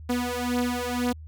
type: beating tone pair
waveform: sawtooth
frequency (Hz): 244.3 / 246.3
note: B3 / B3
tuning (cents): -19 / -5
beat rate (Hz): 2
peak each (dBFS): -24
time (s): 0.09-1.13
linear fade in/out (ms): 10
effects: added 78 Hz sine -39 dBFS peak until 1.27 s